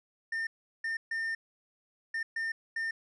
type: tone bursts at uneven times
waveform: triangle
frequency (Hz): 1810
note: A6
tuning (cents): +48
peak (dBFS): -29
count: 6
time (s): 0.32-0.47 / 0.84-0.97 / 1.11-1.35 / 2.14-2.23 / 2.36-2.52 / 2.76-2.91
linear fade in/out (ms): 5
effects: resampled to 22050 Hz